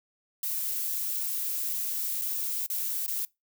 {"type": "noise with dropouts", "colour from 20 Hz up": "violet", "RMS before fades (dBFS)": -31, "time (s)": [0.43, 3.25], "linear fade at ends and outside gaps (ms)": 2, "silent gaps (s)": [[2.214, 2.218], [2.663, 2.7], [3.065, 3.079]], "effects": ["noise-tail reverb RT60 0.2 s tail -23 dB re dry"]}